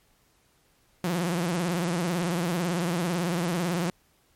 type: tone with vibrato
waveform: sawtooth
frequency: 173.5 Hz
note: F3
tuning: 11 cents flat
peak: -21 dBFS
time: 1.04-3.9 s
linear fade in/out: 2 ms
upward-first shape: triangle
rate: 18 Hz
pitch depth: 140 cents each way
effects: pink hiss -65 dBFS RMS until 4.35 s + MP3 64 kbps